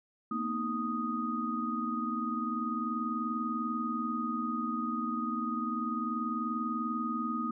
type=tone cluster; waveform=sine; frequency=229 / 249.3 / 311.8 / 1244 Hz; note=A#3 / B3 / D#4 / D#6; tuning=-31 / +16 / +4 / -1 cents; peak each=-35 / -39 / -39 / -34 dBFS; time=0.31-7.51 s; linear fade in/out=5 ms; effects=none